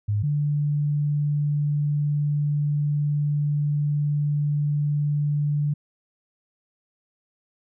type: tone pair in turn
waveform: sine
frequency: 103.83 / 146.84 Hz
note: G#2 / D3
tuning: 0 / 0 cents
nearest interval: tritone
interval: 600 cents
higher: second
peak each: -20 dBFS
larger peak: neither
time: 0.08-0.23 / 0.23-5.74 s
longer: second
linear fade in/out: 10 ms
effects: none